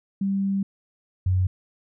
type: tone pair in turn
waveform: sine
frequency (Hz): 196 / 92.5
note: G3 / F#2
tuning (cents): 0 / 0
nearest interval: octave + minor second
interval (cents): 1300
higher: first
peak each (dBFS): -21 / -18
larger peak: second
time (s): 0.21-0.63 / 1.26-1.47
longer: first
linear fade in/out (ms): 5
effects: none